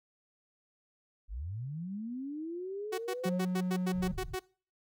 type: linear sweep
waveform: sine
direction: up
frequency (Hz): 41.2 to 554.4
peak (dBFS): -36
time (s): 1.28-3.42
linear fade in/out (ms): 50
type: tone bursts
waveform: sawtooth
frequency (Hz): 372.7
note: F#4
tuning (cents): +13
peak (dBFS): -29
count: 10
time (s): 2.92-4.395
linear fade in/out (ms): 10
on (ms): 62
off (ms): 95
type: tone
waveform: triangle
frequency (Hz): 182.2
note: F#3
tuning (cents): -26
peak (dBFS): -27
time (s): 3.25-4.12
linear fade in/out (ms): 10
type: low-pass noise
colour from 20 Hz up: pink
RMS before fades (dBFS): -42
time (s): 3.94-4.35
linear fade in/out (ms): 5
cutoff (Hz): 170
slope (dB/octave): 96
effects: noise-tail reverb RT60 0.4 s tail -23 dB re dry